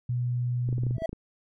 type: tone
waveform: sine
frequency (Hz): 122.6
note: B2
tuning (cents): -12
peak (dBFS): -25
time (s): 0.09-0.97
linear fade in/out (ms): 5
type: clicks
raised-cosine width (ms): 3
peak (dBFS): -23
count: 10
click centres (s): 0.689 / 0.728 / 0.782 / 0.835 / 0.867 / 0.909 / 0.982 / 1.021 / 1.093 / 1.13
type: tone with exponential growth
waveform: triangle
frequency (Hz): 654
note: E5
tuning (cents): -14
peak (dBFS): -20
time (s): 0.94-1.06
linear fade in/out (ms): 5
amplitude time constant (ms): 25
effects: none